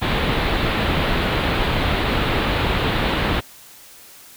pink low-pass noise, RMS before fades -20 dBFS, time 0.01-3.41 s, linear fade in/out 20 ms, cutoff 4000 Hz, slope 48 dB/octave, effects white hiss -44 dBFS RMS until 4.36 s

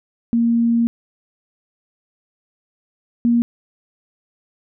sine tone pair in turn, 233.1 / 236.2 Hz, A#3 / A#3, 0 / +23 cents, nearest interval unison, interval 23 cents, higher second, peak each -13 / -12 dBFS, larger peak second, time 0.33-0.87 / 3.25-3.42 s, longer first, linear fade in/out 0 ms, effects none

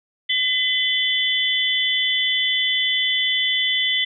sine tone cluster, 2025 / 3056 / 3462 Hz, B6 / G7 / A7, +43 / -45 / -29 cents, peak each -22 dBFS, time 0.29-4.05 s, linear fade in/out 10 ms, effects none

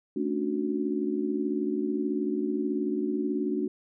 sine chord, D major seventh, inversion second, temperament just, 220.2 / 275.3 / 293.7 / 367.1 Hz, A3 / C#4 / D4 / F#4, +2 / -12 / 0 / -14 cents, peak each -32 / -34 / -30 / -31 dBFS, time 0.16-3.68 s, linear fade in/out 5 ms, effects none

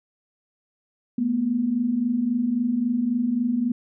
sine tone pair together, 220 / 243.7 Hz, A3 / B3, 0 / -23 cents, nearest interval major second, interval 177 cents, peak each -27 / -21 dBFS, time 1.18-3.72 s, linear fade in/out 5 ms, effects none

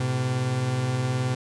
40% pulse beating tone pair, 108.7 / 127.7 Hz, A2 / C3, -21 / -42 cents, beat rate 19 Hz, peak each -31 / -23 dBFS, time 0-1.35 s, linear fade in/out 5 ms, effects resampled to 22050 Hz + 10-bit

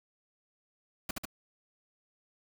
pink noise with echo, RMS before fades -34 dBFS, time 1.09-1.11 s, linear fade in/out 5 ms, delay 72 ms, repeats 2, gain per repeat -2 dB, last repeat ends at 1.254 s, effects none

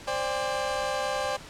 30% pulse chord, C suspended second, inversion none, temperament equal with one note detuned, 523.3 / 587.3 / 801.4 Hz, C5 / D5 / G5, 0 / 0 / +38 cents, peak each -29 dBFS, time 0.07-1.37 s, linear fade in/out 10 ms, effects pink hiss -45 dBFS RMS until 1.49 s + low-pass 8000 Hz 12 dB/octave

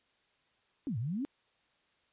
sine exponential two-way sweep, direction down then up, 313.5 to 103.83 to 299.9 Hz, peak -32 dBFS, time 0.87-1.25 s, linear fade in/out 0 ms, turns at 0.98 s, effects white hiss -72 dBFS RMS until 2.12 s + resampled to 8000 Hz

